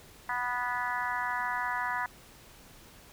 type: harmonic tone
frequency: 245.9 Hz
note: B3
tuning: 7 cents flat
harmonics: 3 / 4 / 5 / 6 / 7 / 8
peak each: -39 / -33 / -39 / -38 / -36 / -39 dBFS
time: 0.29-2.06 s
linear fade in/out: 2 ms
effects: pink hiss -54 dBFS RMS until 3.12 s